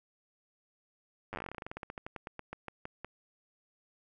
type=slowing click train; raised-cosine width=0.5 ms; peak=-25 dBFS; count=29; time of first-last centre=1.33-3.046 s; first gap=9 ms; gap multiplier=1.12; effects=none